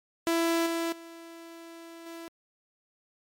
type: tone with level steps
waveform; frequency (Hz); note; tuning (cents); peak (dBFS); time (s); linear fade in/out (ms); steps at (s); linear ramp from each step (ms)
sawtooth; 333.3; E4; +19; -20 / -24 / -40 / -36; 0.27-2.28; 0; 0.66 / 0.92 / 2.06; 5
effects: MP3 64 kbps